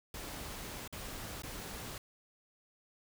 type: noise with dropouts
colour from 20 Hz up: pink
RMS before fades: -44 dBFS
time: 0.14-1.98 s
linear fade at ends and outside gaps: 2 ms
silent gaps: 0.877-0.926 / 1.421-1.434 s
effects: none